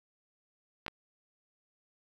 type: clicks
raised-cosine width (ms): 0.3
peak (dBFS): -20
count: 2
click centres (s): 0.864 / 0.881
effects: 8-bit